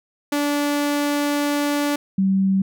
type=tone pair in turn; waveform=sawtooth / sine; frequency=290 / 192.58 Hz; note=D4 / G3; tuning=-22 / -30 cents; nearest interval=perfect fifth; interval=708 cents; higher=first; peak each=-15 dBFS; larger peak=neither; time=0.32-1.96 / 2.18-2.62 s; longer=first; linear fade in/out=5 ms; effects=none